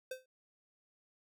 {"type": "tone with exponential decay", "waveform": "square", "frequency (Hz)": 516, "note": "C5", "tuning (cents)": -24, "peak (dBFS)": -37, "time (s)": [0.11, 0.26], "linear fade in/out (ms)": 5, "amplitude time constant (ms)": 31, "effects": []}